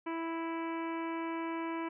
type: harmonic tone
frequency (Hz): 329.6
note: E4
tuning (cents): 0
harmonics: 1 / 2 / 3 / 4 / 5 / 6 / 7 / 8 / 9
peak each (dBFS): -36 / -46 / -40 / -49 / -50 / -53 / -48 / -56 / -59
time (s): 0.06-1.89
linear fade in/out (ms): 10
effects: none